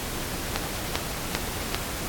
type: click train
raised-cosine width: 0.2 ms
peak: -6 dBFS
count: 4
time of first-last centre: 0.56-1.746 s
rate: 2.53 Hz
effects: pink hiss -32 dBFS RMS until 2.08 s + AAC 64 kbps